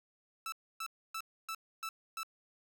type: tone bursts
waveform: sawtooth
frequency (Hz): 1318.5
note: E6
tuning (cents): 0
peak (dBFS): -34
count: 6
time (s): 0.46-2.232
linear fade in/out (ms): 2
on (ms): 62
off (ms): 280
effects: none